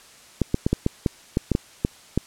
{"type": "clicks", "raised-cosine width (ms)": 3, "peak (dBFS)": -6, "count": 11, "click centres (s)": [0.417, 0.544, 0.665, 0.73, 0.864, 1.062, 1.371, 1.517, 1.551, 1.849, 2.176], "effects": ["white hiss -49 dBFS RMS until 2.26 s", "low-pass 9000 Hz 12 dB/octave"]}